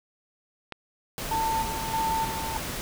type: click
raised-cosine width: 0.3 ms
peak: -19 dBFS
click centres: 0.723 s
type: noise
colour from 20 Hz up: pink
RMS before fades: -33 dBFS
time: 1.18-2.81 s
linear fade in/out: 0 ms
type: tone with tremolo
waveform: sine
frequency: 894 Hz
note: A5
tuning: 27 cents sharp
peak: -24 dBFS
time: 1.31-2.57 s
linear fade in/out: 5 ms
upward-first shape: square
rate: 1.6 Hz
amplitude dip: 60%
effects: none